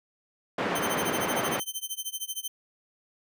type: band-pass noise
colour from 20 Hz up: pink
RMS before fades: -29 dBFS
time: 0.58-1.6 s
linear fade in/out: 5 ms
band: 250 to 2000 Hz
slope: 12 dB/octave
type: tone with tremolo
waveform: 10% pulse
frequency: 3095 Hz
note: G7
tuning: 23 cents flat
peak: -21 dBFS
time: 0.75-2.48 s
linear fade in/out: 5 ms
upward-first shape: sine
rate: 13 Hz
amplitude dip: 95%
effects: none